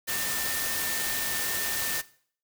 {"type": "tone in noise", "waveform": "sine", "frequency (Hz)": 1801, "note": "A6", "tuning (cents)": 40, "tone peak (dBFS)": -36, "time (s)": [0.07, 2.02], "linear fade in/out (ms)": 20, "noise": "white", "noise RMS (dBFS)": -30, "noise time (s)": [0.07, 2.02], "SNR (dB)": -9, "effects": ["noise-tail reverb RT60 0.5 s tail -18 dB re dry"]}